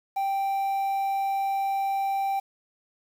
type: tone with quantisation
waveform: triangle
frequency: 784 Hz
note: G5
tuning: in tune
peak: -22 dBFS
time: 0.16-2.4 s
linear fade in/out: 10 ms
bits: 8
effects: none